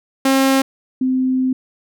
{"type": "tone pair in turn", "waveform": ["sawtooth", "sine"], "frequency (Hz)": [268.3, 258.5], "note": ["C4", "C4"], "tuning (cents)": [44, -21], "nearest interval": "minor second", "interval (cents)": 65, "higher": "first", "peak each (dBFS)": [-8, -14], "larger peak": "first", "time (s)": [[0.25, 0.62], [1.01, 1.53]], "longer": "second", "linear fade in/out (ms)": 5, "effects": []}